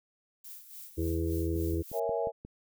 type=noise with tremolo; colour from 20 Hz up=violet; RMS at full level=-45 dBFS; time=0.44-2 s; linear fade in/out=5 ms; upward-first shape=sine; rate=3.5 Hz; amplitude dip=65%
type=harmonic tone; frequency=82.41 Hz; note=E2; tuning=in tune; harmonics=1 / 2 / 4 / 5 / 6; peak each=-31 / -41 / -32 / -37 / -42 dBFS; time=0.97-1.83 s; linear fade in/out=20 ms
type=click train; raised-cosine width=3 ms; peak=-31 dBFS; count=6; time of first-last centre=1.56-2.45 s; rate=5.62 Hz
type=chord; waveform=sine; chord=A# half-diminished seventh; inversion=none; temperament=equal; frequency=466.2 / 554.4 / 659.3 / 830.6 Hz; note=A#4 / C#5 / E5 / G#5; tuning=0 / 0 / 0 / 0 cents; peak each=-32 / -35 / -33 / -37 dBFS; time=1.92-2.32 s; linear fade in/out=50 ms
effects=none